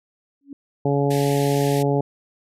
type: tone with exponential growth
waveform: sine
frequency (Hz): 280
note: C#4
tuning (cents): +18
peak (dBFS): -29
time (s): 0.41-0.53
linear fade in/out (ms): 2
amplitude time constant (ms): 24
type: harmonic tone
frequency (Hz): 141.2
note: C#3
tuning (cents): +32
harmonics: 1 / 2 / 3 / 4 / 5 / 6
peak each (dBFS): -21 / -24 / -22 / -27 / -29 / -30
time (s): 0.85-2.01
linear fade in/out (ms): 5
type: band-pass noise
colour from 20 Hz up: pink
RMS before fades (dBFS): -35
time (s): 1.1-1.83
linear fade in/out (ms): 10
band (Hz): 1700 to 14000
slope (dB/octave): 96
effects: none